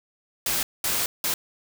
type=noise bursts at uneven times; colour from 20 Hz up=white; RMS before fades=-25 dBFS; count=3; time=0.46-0.63 / 0.84-1.06 / 1.24-1.34 s; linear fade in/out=2 ms; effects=none